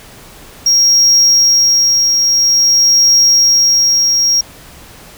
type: tone with tremolo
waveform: triangle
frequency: 5600 Hz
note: F8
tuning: 4 cents sharp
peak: -4 dBFS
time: 0.66-4.41 s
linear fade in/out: 5 ms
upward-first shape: triangle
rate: 0.5 Hz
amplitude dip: 35%
effects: pink hiss -37 dBFS RMS until 5.17 s